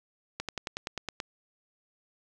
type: slowing click train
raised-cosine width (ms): 0.2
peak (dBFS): -16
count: 9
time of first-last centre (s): 0.4-1.202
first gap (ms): 87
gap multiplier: 1.04
effects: none